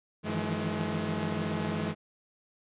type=tone cluster; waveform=sawtooth; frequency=95.5 / 155.8 / 162.8 / 169.5 / 212.5 Hz; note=G2 / D#3 / E3 / E3 / G#3; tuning=-45 / +3 / -21 / +49 / +40 cents; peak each=-35 / -33 / -36 / -32 / -29 dBFS; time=0.23-1.95 s; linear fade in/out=50 ms; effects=resampled to 8000 Hz